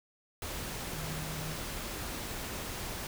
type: tone in noise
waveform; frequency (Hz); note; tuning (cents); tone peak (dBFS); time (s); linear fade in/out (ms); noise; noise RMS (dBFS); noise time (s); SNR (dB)
sine; 155.56; D#3; 0; -39; 0.93-1.56; 2; pink; -39; 0.42-3.07; -3
effects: none